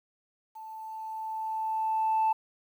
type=tone with level ramp; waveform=sine; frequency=880 Hz; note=A5; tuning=in tune; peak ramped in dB=-41 to -20 dBFS; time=0.55-2.33 s; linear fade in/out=10 ms; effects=tanh soft clip ceiling -20 dBFS + 10-bit